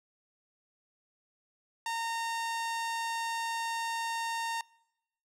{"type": "tone", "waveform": "sawtooth", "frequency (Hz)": 918, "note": "A#5", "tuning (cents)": -27, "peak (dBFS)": -28, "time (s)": [1.86, 4.61], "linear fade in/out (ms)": 2, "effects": ["noise-tail reverb RT60 0.9 s tail -25 dB re dry", "low-pass 10000 Hz 12 dB/octave"]}